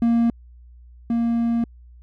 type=tone pair in turn; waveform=triangle; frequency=233.1 / 233.1 Hz; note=A#3 / A#3; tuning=0 / 0 cents; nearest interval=unison; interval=0 cents; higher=neither; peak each=-13 / -16 dBFS; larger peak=first; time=0.02-0.3 / 1.1-1.64 s; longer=second; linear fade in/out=2 ms; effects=added 60 Hz sine -43 dBFS peak until 2.02 s